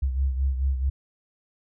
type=beating tone pair; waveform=sine; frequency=66.3 / 70.9 Hz; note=C2 / C#2; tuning=+23 / +40 cents; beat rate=4.6 Hz; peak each=-22 / -30 dBFS; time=0.02-0.9 s; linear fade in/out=10 ms; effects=none